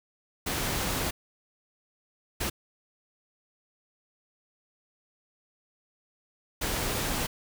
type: noise bursts at uneven times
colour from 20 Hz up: pink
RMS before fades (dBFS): -30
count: 3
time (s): 0.46-1.11 / 2.4-2.5 / 6.61-7.27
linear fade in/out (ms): 10
effects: none